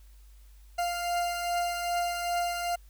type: beating tone pair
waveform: 40% pulse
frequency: 698 / 700.5 Hz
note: F5 / F5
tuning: -1 / +5 cents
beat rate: 2.5 Hz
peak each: -28 / -35 dBFS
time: 0.78-2.76 s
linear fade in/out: 10 ms
effects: added 50 Hz sine -50 dBFS peak until 2.89 s + white hiss -65 dBFS RMS until 2.89 s